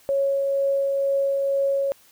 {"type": "tone with tremolo", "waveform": "sine", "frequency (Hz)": 552, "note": "C#5", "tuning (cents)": -7, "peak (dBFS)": -18, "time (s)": [0.09, 1.92], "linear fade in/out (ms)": 0, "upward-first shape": "triangle", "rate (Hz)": 2.1, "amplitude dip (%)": 25, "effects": ["white hiss -55 dBFS RMS until 2.11 s"]}